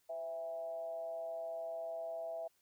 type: tone with frequency modulation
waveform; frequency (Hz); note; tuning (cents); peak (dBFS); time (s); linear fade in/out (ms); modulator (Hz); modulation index
sine; 659.3; E5; 0; -39; 0.09-2.48; 10; 151; 0.47
effects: white hiss -75 dBFS RMS until 2.61 s

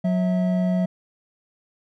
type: tone pair together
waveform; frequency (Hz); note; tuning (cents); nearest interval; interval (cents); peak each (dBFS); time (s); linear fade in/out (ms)
triangle; 182.68 / 651; F#3 / E5; -22 / -22; octave + minor seventh; 2200; -17 / -26; 0.04-0.86; 10
effects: none

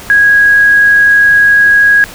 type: tone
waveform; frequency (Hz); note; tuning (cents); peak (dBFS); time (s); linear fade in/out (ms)
sine; 1652; G#6; -10; -3; 0.1-2.04; 0
effects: pink hiss -29 dBFS RMS until 2.14 s

